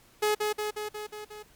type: tone with echo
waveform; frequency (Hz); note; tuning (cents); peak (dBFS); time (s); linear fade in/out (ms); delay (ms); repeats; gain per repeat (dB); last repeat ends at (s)
sawtooth; 422.7; G#4; +31; -19; 0.22-0.35; 10; 180; 6; -3; 1.43
effects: pink hiss -59 dBFS RMS until 1.55 s + MP3 96 kbps